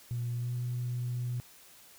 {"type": "tone with pitch glide", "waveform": "sine", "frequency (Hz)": [120, 122.66], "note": ["B2", "B2"], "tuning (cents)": [-49, -11], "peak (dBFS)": -30, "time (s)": [0.11, 1.4], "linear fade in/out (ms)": 0, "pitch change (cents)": 38, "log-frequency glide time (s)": [0.36, 0.51], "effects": ["tanh soft clip ceiling -27 dBFS", "white hiss -56 dBFS RMS until 1.98 s"]}